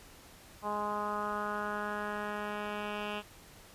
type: tone with low-pass filter sweep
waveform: 10% pulse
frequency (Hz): 208.1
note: G#3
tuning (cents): +4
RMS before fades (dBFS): -36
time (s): 0.62-3.23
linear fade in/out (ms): 50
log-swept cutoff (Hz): 1000 to 2700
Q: 3.5
effects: pink hiss -55 dBFS RMS until 3.74 s + resampled to 32000 Hz